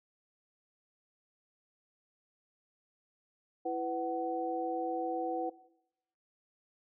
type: tone cluster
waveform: sine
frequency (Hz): 332.2 / 497.8 / 750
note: E4 / B4 / F#5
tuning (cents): +13 / +14 / +23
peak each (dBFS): -37 / -36 / -35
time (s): 3.65-5.5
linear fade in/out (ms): 10
effects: noise-tail reverb RT60 0.8 s tail -18 dB re dry